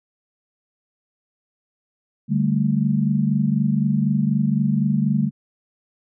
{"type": "chord", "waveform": "sine", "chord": "D suspended fourth", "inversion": "none", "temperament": "equal", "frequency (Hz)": [146.83, 196, 220], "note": ["D3", "G3", "A3"], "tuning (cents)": [0, 0, 0], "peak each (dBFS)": -21, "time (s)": [2.28, 5.31], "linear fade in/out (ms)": 50, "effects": []}